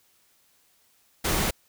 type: noise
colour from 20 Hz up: pink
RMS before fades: -25 dBFS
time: 1.24-1.51 s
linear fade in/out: 10 ms
effects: white hiss -64 dBFS RMS until 1.68 s